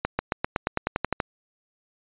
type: accelerating click train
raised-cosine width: 0.5 ms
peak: -8 dBFS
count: 12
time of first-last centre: 0.05-1.202 s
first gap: 140 ms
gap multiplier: 0.94
effects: resampled to 8000 Hz